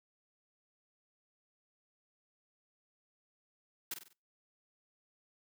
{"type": "noise with echo", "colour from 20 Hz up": "white", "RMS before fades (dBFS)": -38, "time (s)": [3.91, 3.94], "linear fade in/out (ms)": 5, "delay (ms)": 48, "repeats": 4, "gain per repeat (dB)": -7, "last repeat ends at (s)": 4.132, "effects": ["noise-tail reverb RT60 0.3 s tail -24 dB re dry", "high-pass 200 Hz 12 dB/octave"]}